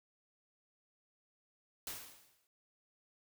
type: noise with exponential decay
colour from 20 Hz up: white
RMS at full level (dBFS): -41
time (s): 1.87-2.47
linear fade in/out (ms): 1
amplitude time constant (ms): 130
effects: none